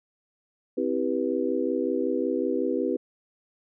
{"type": "chord", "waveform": "sine", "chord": "C major seventh", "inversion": "none", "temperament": "just", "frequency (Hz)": [261.6, 327, 392.4, 490.5], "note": ["C4", "E4", "G4", "B4"], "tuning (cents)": [0, -14, 2, -12], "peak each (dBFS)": -29, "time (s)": [0.77, 2.97], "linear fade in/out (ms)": 10, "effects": []}